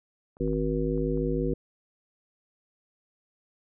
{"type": "clicks", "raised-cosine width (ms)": 1, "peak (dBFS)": -38, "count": 5, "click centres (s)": [0.369, 0.478, 0.532, 0.978, 1.175]}
{"type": "harmonic tone", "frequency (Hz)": 53, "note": "G#1", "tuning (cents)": 36, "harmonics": [1, 3, 5, 7, 9], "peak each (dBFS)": [-31, -31, -31, -31, -31], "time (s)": [0.4, 1.54], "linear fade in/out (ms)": 5}
{"effects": []}